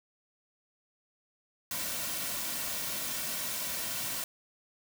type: noise with comb filter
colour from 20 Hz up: white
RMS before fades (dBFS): -35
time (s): 1.71-4.24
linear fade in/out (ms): 2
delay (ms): 2.4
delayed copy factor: -0.5
effects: none